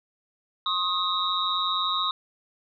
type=tone cluster; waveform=sine; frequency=1077 / 1253 / 3690 / 3877 Hz; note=C6 / D#6 / A#7 / B7; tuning=+50 / +12 / -18 / -33 cents; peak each=-29 dBFS; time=0.66-2.11 s; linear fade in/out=2 ms; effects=none